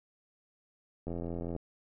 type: click train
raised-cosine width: 2 ms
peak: -25 dBFS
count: 43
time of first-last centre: 1.07-1.564 s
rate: 85.1 Hz
effects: none